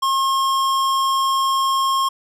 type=tone with hard clipping; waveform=sine; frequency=1075 Hz; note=C6; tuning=47 cents sharp; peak=-18 dBFS; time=0.02-2.09 s; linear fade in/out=10 ms; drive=16 dB; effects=none